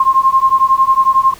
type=beating tone pair; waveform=sine; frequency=1058 / 1069 Hz; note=C6 / C6; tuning=+19 / +37 cents; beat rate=11 Hz; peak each=-11 dBFS; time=0-1.34 s; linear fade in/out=5 ms; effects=pink hiss -39 dBFS RMS until 1.39 s